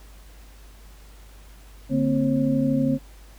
sine tone cluster, 145.6 / 229 / 261.6 / 541 Hz, D3 / A#3 / C4 / C#5, -15 / -31 / 0 / -42 cents, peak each -26 / -25 / -21 / -29 dBFS, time 1.89-2.99 s, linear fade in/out 50 ms, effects added 50 Hz sine -44 dBFS peak until 3.38 s + pink hiss -53 dBFS RMS until 3.38 s

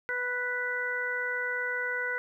harmonic tone, 493.9 Hz, B4, in tune, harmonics 1 / 2 / 3 / 4, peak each -37 / -42 / -31 / -34 dBFS, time 0.09-2.18 s, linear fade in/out 0 ms, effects 11-bit

